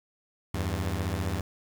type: beating tone pair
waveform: sawtooth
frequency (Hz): 82.41 / 97.41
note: E2 / G2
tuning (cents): 0 / -10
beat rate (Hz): 15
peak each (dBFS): -27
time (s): 0.54-1.41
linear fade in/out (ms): 5
effects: 8-bit